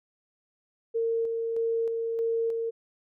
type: tone with tremolo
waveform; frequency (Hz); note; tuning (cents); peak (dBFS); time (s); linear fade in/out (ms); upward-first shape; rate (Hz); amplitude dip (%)
sine; 457.4; A#4; -33; -24; 0.94-2.71; 20; square; 1.6; 30
effects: none

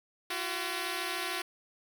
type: tone pair together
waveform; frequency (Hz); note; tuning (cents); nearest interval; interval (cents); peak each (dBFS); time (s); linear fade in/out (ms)
5% pulse; 342.6 / 376; F4 / F#4; -33 / +28; major second; 161; -24; 0.3-1.42; 5
effects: none

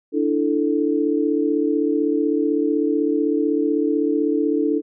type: chord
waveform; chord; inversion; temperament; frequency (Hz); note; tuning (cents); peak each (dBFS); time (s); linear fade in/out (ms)
sine; D suspended second; none; equal; 293.7 / 329.6 / 440; D4 / E4 / A4; 0 / 0 / 0; -20 / -22 / -22; 0.12-4.82; 50
effects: none

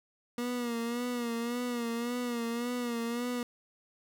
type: tone with vibrato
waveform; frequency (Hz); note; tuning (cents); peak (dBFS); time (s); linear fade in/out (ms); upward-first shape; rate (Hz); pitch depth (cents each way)
30% pulse; 238.7; A#3; +41; -29; 0.38-3.43; 2; sine; 1.8; 55
effects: none

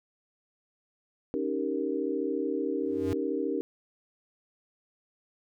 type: chord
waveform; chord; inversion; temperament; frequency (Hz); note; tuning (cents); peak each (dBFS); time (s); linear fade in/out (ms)
sine; Eb dominant seventh; third; equal; 277.2 / 311.1 / 392 / 466.2; Db4 / Eb4 / G4 / Bb4; 0 / 0 / 0 / 0; -33; 1.34-3.61; 0
type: tone with exponential growth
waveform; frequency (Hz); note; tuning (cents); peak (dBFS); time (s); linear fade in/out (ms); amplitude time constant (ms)
square; 94.5; F#2; +37; -30; 2.8-3.13; 0; 70
effects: none

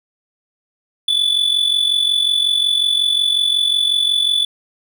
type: tone with amplitude modulation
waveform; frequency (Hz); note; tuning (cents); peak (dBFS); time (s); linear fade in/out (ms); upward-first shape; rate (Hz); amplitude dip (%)
triangle; 3468; A7; -26; -9; 1.08-4.45; 5; sine; 45.5; 65
effects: none

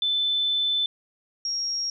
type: tone pair in turn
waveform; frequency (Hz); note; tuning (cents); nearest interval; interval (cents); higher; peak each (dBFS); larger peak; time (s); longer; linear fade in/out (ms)
sine; 3520 / 5588; A7 / F8; 0 / 0; minor sixth; 800; second; -21 / -25; first; 0.02-0.86 / 1.45-1.9; first; 2
effects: none

